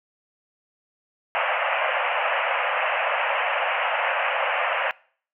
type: band-pass noise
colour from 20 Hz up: pink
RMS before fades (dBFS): -24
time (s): 1.35-4.91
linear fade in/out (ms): 0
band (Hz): 520 to 2900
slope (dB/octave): 96
effects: noise-tail reverb RT60 0.5 s tail -23 dB re dry